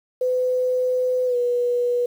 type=tone with pitch glide; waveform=sine; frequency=505 to 486.7 Hz; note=B4 to B4; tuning=+39 to -25 cents; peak=-18 dBFS; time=0.21-2.06 s; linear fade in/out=5 ms; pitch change=-64 cents; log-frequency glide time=1.26-1.36 s; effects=8-bit